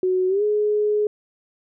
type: tone with pitch glide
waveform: sine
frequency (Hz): 370 to 420.1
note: F#4 to G#4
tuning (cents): 0 to +20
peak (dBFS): -17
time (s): 0.03-1.07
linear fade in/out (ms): 2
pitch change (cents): +220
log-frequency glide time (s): 0.28-0.43
effects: none